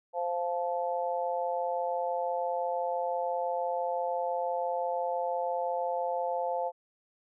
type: harmonic tone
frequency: 174.1 Hz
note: F3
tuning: 5 cents flat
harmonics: 3 / 4 / 5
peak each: -32 / -33 / -34 dBFS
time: 0.13-6.72 s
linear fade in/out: 50 ms
effects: none